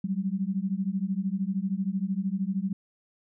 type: beating tone pair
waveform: sine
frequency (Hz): 186.2 / 199.2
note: F#3 / G3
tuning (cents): +11 / +28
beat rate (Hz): 13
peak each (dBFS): -29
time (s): 0.04-2.73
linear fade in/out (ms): 5
effects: none